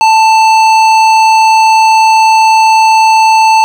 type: tone with hard clipping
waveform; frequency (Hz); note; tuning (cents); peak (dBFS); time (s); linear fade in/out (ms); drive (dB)
sine; 884; A5; +8; -5; 0.01-3.64; 0; 13
effects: none